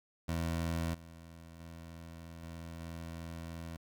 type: tone with level steps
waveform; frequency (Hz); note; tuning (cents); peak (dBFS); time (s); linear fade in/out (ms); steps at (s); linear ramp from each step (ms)
20% pulse; 83.1; E2; +15; -28 / -45 / -42 / -39 / -37; 0.28-3.77; 10; 0.94 / 1.6 / 2.43 / 2.8; 5
effects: 11-bit